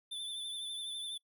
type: tone with vibrato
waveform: square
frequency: 3520 Hz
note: A7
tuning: in tune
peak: -39 dBFS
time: 0.11-1.18 s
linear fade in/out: 10 ms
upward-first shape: sine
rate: 12 Hz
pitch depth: 33 cents each way
effects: noise-tail reverb RT60 0.1 s tail -23 dB re dry